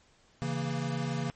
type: chord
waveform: square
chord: A# diminished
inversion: first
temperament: equal with one note detuned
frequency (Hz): 137.55 / 164.81 / 233.1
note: C#3 / E3 / A#3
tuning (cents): -13 / 0 / 0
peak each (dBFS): -34 / -36 / -37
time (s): 0.42-1.3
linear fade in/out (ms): 0
effects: pink hiss -64 dBFS RMS until 1.35 s + MP3 32 kbps